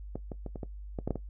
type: clicks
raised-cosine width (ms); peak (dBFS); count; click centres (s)
2; -21 / -24 / -25 / -25 / -23 / -21 / -17 / -16 / -21; 9; 0.156 / 0.318 / 0.463 / 0.558 / 0.632 / 0.988 / 1.076 / 1.107 / 1.157
effects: noise-tail reverb RT60 0.1 s tail -17 dB re dry + added 50 Hz sine -40 dBFS peak until 1.29 s

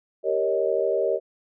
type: chord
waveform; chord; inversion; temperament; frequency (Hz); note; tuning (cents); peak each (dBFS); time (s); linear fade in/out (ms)
sine; Eb dominant seventh; first; equal with one note detuned; 392 / 466.2 / 554.4 / 626.6; G4 / Bb4 / Db5 / Eb5; 0 / 0 / 0 / +12; -26; 0.23-1.2; 50
effects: none

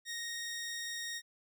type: tone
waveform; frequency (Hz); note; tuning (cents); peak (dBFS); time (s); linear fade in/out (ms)
15% pulse; 1864.7; A#6; 0; -32; 0.05-1.22; 50
effects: none

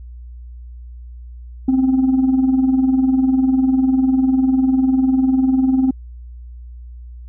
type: tone with tremolo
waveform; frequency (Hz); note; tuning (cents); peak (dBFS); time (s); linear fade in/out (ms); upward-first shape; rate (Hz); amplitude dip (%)
sine; 262; C4; +2; -7; 1.68-5.91; 5; triangle; 20; 70
effects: tanh soft clip ceiling -9 dBFS + added 60 Hz sine -32 dBFS peak until 7.28 s

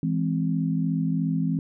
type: chord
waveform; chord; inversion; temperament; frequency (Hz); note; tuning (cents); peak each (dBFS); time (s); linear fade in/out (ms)
sine; E augmented; none; equal; 164.81 / 207.7 / 261.6; E3 / G#3 / B#3; 0 / 0 / 0; -24 / -30 / -27; 0.03-1.59; 2
effects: none

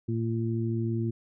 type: harmonic tone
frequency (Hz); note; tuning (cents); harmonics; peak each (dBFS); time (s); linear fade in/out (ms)
114.1; A#2; -37; 1 / 2 / 3; -28 / -32 / -33; 0.08-1.11; 10
effects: none

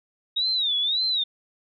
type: tone with vibrato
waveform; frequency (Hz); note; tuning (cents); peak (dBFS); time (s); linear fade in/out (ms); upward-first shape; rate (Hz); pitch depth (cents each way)
sine; 3729; A#7; 0; -21; 0.36-1.24; 10; sine; 1.8; 170
effects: none

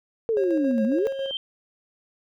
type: exponential two-way sweep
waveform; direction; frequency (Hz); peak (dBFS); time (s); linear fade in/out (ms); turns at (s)
sine; down then up; 467.1 to 210 to 467.1; -20; 0.29-1.07; 0; 0.84
type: tone with tremolo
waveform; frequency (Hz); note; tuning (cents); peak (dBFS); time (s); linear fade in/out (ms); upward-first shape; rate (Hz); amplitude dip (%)
triangle; 542; C#5; -39; -23; 0.37-1.31; 0; square; 7.3; 40
type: tone with exponential growth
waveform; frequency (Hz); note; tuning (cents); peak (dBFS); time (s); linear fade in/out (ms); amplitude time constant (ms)
sine; 3136; G7; 0; -24; 0.98-1.37; 1; 83
effects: none

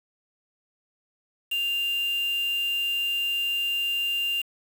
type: tone with quantisation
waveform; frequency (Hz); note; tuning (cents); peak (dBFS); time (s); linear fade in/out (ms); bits
sine; 2794; F7; 0; -24; 1.51-4.42; 10; 6
effects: none

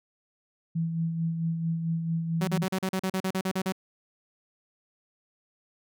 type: tone with tremolo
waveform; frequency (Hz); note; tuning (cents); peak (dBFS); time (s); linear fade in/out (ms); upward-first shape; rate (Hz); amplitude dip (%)
sine; 164.81; E3; 0; -24; 0.75-2.65; 10; sine; 4.5; 45
type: tone bursts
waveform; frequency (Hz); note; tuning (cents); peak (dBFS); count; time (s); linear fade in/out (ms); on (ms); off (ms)
sawtooth; 188.6; F#3; +33; -22; 13; 2.41-3.723; 5; 65; 39
effects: none

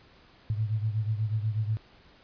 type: beating tone pair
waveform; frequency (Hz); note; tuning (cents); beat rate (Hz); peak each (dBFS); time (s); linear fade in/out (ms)
sine; 106.8 / 115; G#2 / A#2; +49 / -23; 8.2; -27 / -32; 0.5-1.77; 0
effects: pink hiss -57 dBFS RMS until 2.23 s + resampled to 11025 Hz

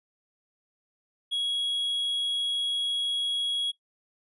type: tone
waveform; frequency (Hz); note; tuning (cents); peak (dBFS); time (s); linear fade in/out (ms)
triangle; 3322; G#7; 0; -24; 1.31-3.72; 20
effects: noise-tail reverb RT60 0.1 s tail -19 dB re dry + resampled to 24000 Hz

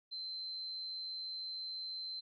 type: tone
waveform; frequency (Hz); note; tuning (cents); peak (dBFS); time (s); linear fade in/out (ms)
sine; 4093; C8; -39; -40; 0.11-2.21; 20
effects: none

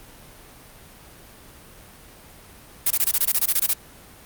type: noise bursts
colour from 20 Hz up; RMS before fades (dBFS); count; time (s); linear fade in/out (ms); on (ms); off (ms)
blue; -19; 13; 2.86-3.734; 5; 46; 23
effects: pink hiss -46 dBFS RMS until 4.25 s + Opus 32 kbps

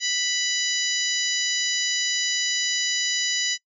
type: harmonic tone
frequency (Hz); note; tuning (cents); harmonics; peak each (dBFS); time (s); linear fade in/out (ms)
987.8; B5; 0; 2 / 3 / 4 / 5 / 6 / 7; -29 / -29 / -29 / -29 / -29 / -29; 0-3.58; 50
effects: noise-tail reverb RT60 0.1 s tail -23 dB re dry

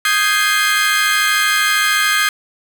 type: chord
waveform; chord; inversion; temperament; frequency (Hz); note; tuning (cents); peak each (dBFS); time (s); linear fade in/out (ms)
30% pulse; Ab major seventh; second; equal; 1244.5 / 1568 / 1661.2 / 2093; Eb6 / G6 / Ab6 / C7; 0 / 0 / 0 / 0; -16; 0.05-2.29; 2
effects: none

